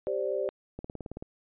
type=chord; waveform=sine; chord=G suspended fourth; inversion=none; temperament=equal; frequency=392 / 523.3 / 587.3 Hz; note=G4 / C5 / D5; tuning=0 / 0 / 0 cents; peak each=-32 dBFS; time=0.07-0.49 s; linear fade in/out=0 ms
type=click train; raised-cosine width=2 ms; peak=-25 dBFS; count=9; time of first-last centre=0.79-1.225 s; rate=18.4 Hz
effects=resampled to 8000 Hz